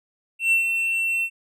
triangle tone with ADSR envelope, 2701 Hz, E7, 42 cents sharp, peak -13 dBFS, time 0.39-1.3 s, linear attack 130 ms, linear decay 110 ms, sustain -6 dB, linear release 66 ms, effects none

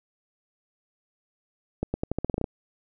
accelerating click train, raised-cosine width 2 ms, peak -13 dBFS, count 11, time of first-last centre 1.83-2.442 s, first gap 110 ms, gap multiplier 0.86, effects none

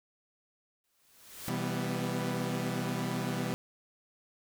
white noise with exponential growth, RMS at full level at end -40 dBFS, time 0.84-1.49 s, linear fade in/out 1 ms, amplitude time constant 140 ms
sawtooth chord, C major seventh, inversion none, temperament equal with one note detuned, 127.46 / 164.81 / 196 / 246.9 Hz, C3 / E3 / G3 / B3, -45 / 0 / 0 / 0 cents, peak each -33 dBFS, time 1.48-3.54 s, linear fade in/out 0 ms
effects none

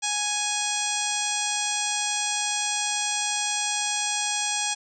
harmonic tone with a mistuned harmonic, 830.6 Hz, G#5, in tune, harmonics 1 / 2 / 3 / 4 / 5 / 6 / 7 / 8 / 9 / 10, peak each -32 / -37 / -33 / -32 / -36 / -37 / -31 / -36 / -32 / -35 dBFS, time 0.02-4.75 s, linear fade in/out 20 ms, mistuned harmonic 5, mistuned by +32 cents, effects none

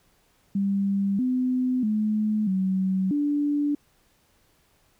sine tone with pitch steps, 197.8 / 253.8 / 213.7 / 189.1 / 291.1 Hz, G3 / B3 / G#3 / F#3 / D4, +16 / +47 / +50 / +38 / -15 cents, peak -21 dBFS, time 0.55-3.75 s, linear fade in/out 5 ms, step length 640 ms, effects pink hiss -64 dBFS RMS until 4.99 s

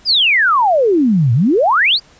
sine exponential two-way sweep, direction down then up, 5190 to 110.9 to 4988 Hz, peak -9 dBFS, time 0.05-2 s, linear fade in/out 50 ms, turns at 1.33 s, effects pink hiss -47 dBFS RMS until 2.19 s + resampled to 16000 Hz

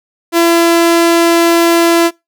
sawtooth tone, 337.4 Hz, E4, 40 cents sharp, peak -3 dBFS, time 0.32-2.11 s, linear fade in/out 50 ms, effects noise-tail reverb RT60 0.2 s tail -23 dB re dry

